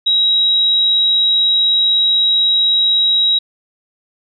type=tone; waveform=sine; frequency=3839 Hz; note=B7; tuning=50 cents flat; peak=-10 dBFS; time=0.06-3.39 s; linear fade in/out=10 ms; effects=none